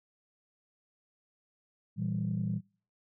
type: chord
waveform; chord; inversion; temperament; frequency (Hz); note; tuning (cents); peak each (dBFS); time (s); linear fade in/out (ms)
sine; E diminished; second; equal; 116.54 / 164.81 / 196; Bb2 / E3 / G3; 0 / 0 / 0; -34; 1.96-2.61; 50
effects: noise-tail reverb RT60 0.4 s tail -22 dB re dry + tanh soft clip ceiling -22 dBFS